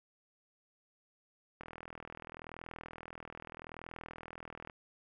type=click train; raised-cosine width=0.5 ms; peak=-30 dBFS; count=127; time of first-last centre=1.61-4.698 s; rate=40.8 Hz; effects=none